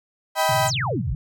35% pulse chord, Eb augmented, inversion none, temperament equal with one note detuned, 633.1 / 784 / 987.8 Hz, Eb5 / G5 / B5, +30 / 0 / 0 cents, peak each -21 dBFS, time 0.35-0.71 s, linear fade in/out 50 ms
sine tone with vibrato, 125.4 Hz, B2, 27 cents sharp, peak -25 dBFS, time 0.49-1.15 s, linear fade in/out 2 ms, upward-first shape square, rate 19 Hz, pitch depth 220 cents each way
sine exponential sweep, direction down, 9397 to 38.71 Hz, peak -23 dBFS, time 0.66-1.15 s, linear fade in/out 20 ms
effects none

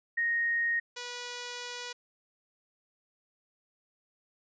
sine / 5% pulse tone pair in turn, 1864.7 / 487.7 Hz, A#6 / B4, 0 / -22 cents, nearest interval octave + major seventh, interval 2322 cents, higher first, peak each -26 dBFS, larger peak neither, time 0.17-0.8 / 0.96-1.93 s, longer second, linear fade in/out 10 ms, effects resampled to 16000 Hz

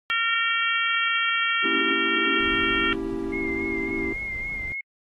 harmonic tone, 458.9 Hz, A#4, 27 cents flat, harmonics 3 / 4 / 5 / 6 / 7, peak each -26 / -27 / -28 / -29 / -29 dBFS, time 0.1-2.93 s, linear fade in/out 0 ms
triangle chord, A# diminished seventh, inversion none, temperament equal, 233.1 / 277.2 / 329.6 / 392 Hz, A#3 / C#4 / E4 / G4, 0 / 0 / 0 / 0 cents, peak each -34 / -32 / -28 / -29 dBFS, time 1.64-4.13 s, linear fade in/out 5 ms
brown noise, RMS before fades -39 dBFS, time 2.4-4.72 s, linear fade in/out 0 ms
sine tone with vibrato, 2127 Hz, C7, 28 cents sharp, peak -28 dBFS, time 3.32-4.81 s, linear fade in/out 5 ms, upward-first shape sine, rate 3.6 Hz, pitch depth 37 cents each way
effects AAC 32 kbps

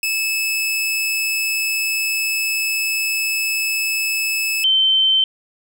sawtooth / sine tone pair in turn, 2607 / 3095 Hz, E7 / G7, -20 / -23 cents, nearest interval minor third, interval 297 cents, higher second, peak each -15 / -12 dBFS, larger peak second, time 0.03-4.64 / 4.64-5.24 s, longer first, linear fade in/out 2 ms, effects none

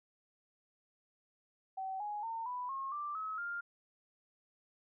sine tone with pitch steps, 764 / 833.1 / 908.6 / 990.8 / 1080.5 / 1178.2 / 1284.9 / 1401.2 Hz, G5 / G#5 / A#5 / B5 / C#6 / D6 / E6 / F6, -45 / +5 / -45 / +5 / -45 / +5 / -45 / +5 cents, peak -37 dBFS, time 1.77-3.61 s, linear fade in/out 10 ms, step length 230 ms, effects none

